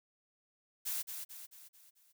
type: noise with echo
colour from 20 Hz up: blue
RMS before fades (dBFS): -37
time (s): 0.85-1.03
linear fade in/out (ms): 20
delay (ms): 220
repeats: 5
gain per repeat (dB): -6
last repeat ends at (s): 2.13
effects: none